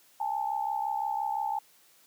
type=tone pair together; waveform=sine; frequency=814.2 / 880 Hz; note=G#5 / A5; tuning=-35 / 0 cents; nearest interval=minor second; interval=135 cents; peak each=-31 / -31 dBFS; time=0.2-1.59 s; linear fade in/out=5 ms; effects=white hiss -61 dBFS RMS until 2.06 s + high-pass 150 Hz 12 dB/octave